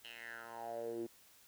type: tone with band-pass filter sweep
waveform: 10% pulse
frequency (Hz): 116.54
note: A#2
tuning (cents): 0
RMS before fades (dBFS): -45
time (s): 0.04-1.07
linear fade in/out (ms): 10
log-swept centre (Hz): 3100 to 300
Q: 5.5
effects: white hiss -64 dBFS RMS until 1.47 s